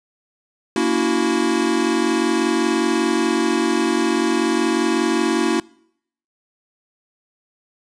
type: chord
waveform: square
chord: F# dominant seventh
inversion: first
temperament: equal with one note detuned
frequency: 233.1 / 284.5 / 329.6 / 370 Hz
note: A#3 / C#4 / E4 / F#4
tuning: 0 / +45 / 0 / 0 cents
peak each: -24 / -24 / -21 / -23 dBFS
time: 0.76-5.6 s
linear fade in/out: 2 ms
effects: noise-tail reverb RT60 0.7 s tail -24 dB re dry + resampled to 22050 Hz